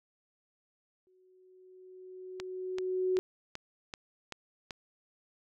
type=tone with exponential growth; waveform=sine; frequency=370.6 Hz; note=F#4; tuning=3 cents sharp; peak=-25 dBFS; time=1.07-3.19 s; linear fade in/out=0 ms; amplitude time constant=460 ms
type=click train; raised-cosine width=0.2 ms; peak=-22 dBFS; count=7; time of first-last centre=2.4-4.708 s; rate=2.6 Hz
effects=none